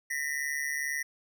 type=ring-modulated tone; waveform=square; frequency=1914 Hz; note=A#6; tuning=45 cents sharp; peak=-28 dBFS; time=0.1-1.03 s; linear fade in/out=10 ms; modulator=71.1 Hz; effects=none